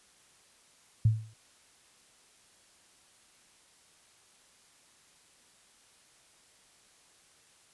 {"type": "tone with exponential decay", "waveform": "sine", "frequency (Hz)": 110, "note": "A2", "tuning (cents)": 0, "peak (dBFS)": -17, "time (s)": [1.05, 1.34], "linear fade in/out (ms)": 5, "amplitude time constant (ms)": 62, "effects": ["white hiss -62 dBFS RMS until 7.73 s", "resampled to 24000 Hz"]}